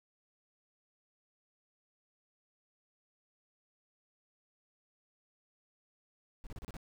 brown noise bursts, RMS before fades -44 dBFS, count 6, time 6.44-6.767 s, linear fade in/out 0 ms, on 27 ms, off 33 ms, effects none

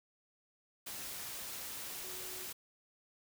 sine tone in noise, 370.3 Hz, F#4, 1 cent sharp, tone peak -53 dBFS, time 2.03-2.46 s, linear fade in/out 10 ms, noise white, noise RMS -44 dBFS, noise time 0.86-2.53 s, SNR -12 dB, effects none

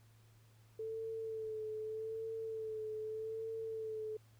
sine tone with vibrato, 440 Hz, A4, in tune, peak -39 dBFS, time 0.79-4.17 s, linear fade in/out 5 ms, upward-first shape sine, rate 0.82 Hz, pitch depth 31 cents each way, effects added 111 Hz sine -62 dBFS peak until 4.39 s + pink hiss -71 dBFS RMS until 4.39 s

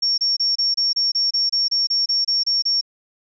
sine tone bursts, 5500 Hz, F8, 27 cents flat, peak -16 dBFS, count 15, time 0.02-2.812 s, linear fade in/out 10 ms, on 160 ms, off 28 ms, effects none

